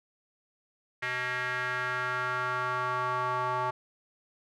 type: tone with band-pass filter sweep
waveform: square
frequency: 125.9 Hz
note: B2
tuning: 34 cents sharp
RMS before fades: -31 dBFS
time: 1.02-3.71 s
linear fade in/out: 10 ms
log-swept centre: 1900 to 1000 Hz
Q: 3.5
effects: none